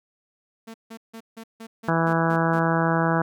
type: tone bursts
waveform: sawtooth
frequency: 225.5 Hz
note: A3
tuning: 43 cents sharp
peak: -33 dBFS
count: 9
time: 0.67-2.598 s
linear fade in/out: 10 ms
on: 72 ms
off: 160 ms
type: harmonic tone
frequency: 164.81 Hz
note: E3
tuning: in tune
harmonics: 1 / 2 / 3 / 4 / 5 / 6 / 7 / 8 / 9 / 10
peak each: -23 / -27 / -29 / -28 / -29 / -29 / -32 / -31 / -30 / -33 dBFS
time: 1.88-3.22 s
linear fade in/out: 5 ms
effects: none